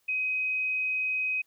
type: tone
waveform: sine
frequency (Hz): 2522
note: D#7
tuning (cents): +23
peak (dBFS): -26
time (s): 0.08-1.42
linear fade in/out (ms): 10
effects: white hiss -71 dBFS RMS until 1.46 s + high-pass 60 Hz 12 dB/octave